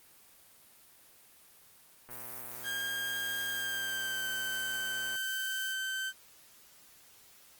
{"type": "click train", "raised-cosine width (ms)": 0.5, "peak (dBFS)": -35, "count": 375, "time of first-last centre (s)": [2.09, 5.156], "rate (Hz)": 122}
{"type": "noise with tremolo", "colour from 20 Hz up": "violet", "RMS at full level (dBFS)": -43, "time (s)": [2.1, 5.73], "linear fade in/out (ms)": 10, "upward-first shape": "sine", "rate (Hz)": 0.93, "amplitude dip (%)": 25}
{"type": "tone with pitch glide", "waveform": "30% pulse", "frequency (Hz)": [1612, 1543.7], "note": ["G6", "G6"], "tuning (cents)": [48, -27], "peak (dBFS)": -31, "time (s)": [2.63, 6.13], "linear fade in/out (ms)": 50, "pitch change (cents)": -75, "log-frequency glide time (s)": [3.5, 4.3]}
{"effects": ["white hiss -59 dBFS RMS until 7.59 s", "Opus 24 kbps"]}